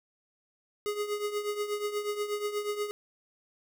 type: tone with tremolo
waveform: square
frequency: 415.3 Hz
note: G#4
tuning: in tune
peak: -28 dBFS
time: 0.86-2.91 s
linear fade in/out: 0 ms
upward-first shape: triangle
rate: 8.3 Hz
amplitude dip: 75%
effects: none

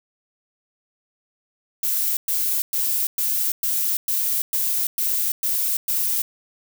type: noise bursts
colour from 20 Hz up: violet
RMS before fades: -22 dBFS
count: 10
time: 1.83-6.22 s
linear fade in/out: 2 ms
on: 340 ms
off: 110 ms
effects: none

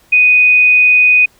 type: tone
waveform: sine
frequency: 2489 Hz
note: D#7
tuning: in tune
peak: -5 dBFS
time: 0.12-1.26 s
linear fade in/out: 10 ms
effects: pink hiss -50 dBFS RMS until 1.39 s

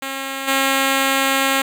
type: tone with level steps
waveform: 5% pulse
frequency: 270.4 Hz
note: C#4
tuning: 43 cents flat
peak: -13 / -4 dBFS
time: 0.02-1.62 s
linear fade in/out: 5 ms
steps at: 0.47 s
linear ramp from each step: 20 ms
effects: none

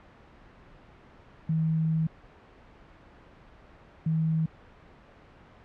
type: tone bursts at uneven times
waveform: sine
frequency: 160 Hz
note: D#3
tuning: 49 cents sharp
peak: -23 dBFS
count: 2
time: 1.49-2.07 / 4.06-4.46 s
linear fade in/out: 5 ms
effects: pink hiss -53 dBFS RMS until 5.64 s + low-pass 2000 Hz 12 dB/octave

